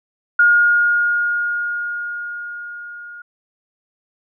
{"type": "tone with level ramp", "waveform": "sine", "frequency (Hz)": 1427, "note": "F6", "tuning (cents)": 37, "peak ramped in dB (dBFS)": [-8, -33], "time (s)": [0.39, 3.22], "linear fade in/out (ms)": 5, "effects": []}